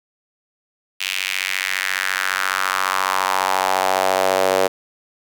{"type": "tone with high-pass filter sweep", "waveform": "sawtooth", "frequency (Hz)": 94.5, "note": "F#2", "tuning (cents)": 37, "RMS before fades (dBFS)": -20, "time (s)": [1, 4.68], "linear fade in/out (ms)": 10, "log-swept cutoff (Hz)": [2700, 520], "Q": 2.8, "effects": []}